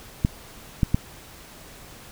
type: clicks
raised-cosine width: 5 ms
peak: -6 dBFS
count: 3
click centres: 0.249 / 0.832 / 0.945 s
effects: pink hiss -45 dBFS RMS until 2.11 s